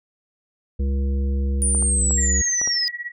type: harmonic tone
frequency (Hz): 68.3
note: C#2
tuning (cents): -25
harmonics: 1 / 3 / 5 / 7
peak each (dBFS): -19 / -30 / -38 / -37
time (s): 0.79-2.42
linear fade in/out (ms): 10
type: linear sweep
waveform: sine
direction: down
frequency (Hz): 9540 to 4928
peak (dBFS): -19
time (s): 1.62-2.88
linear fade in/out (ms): 0
type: clicks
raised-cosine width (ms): 1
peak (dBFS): -20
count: 5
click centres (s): 1.748 / 1.825 / 2.108 / 2.615 / 2.675
type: tone with tremolo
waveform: sine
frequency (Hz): 1925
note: B6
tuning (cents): -45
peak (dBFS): -24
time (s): 2.17-3.12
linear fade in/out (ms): 20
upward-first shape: triangle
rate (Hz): 17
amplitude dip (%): 95
effects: none